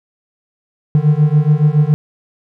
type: beating tone pair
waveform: triangle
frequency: 146.83 / 153.93 Hz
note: D3 / D#3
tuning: 0 / -18 cents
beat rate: 7.1 Hz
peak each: -10 dBFS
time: 0.95-1.94 s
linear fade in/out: 0 ms
effects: none